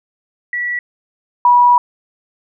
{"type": "tone pair in turn", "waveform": "sine", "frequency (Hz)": [1945, 972.5], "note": ["B6", "B5"], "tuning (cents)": [-27, -27], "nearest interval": "octave", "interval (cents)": 1200, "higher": "first", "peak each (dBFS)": [-17, -6], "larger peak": "second", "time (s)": [[0.53, 0.79], [1.45, 1.78]], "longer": "second", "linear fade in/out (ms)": 2, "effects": []}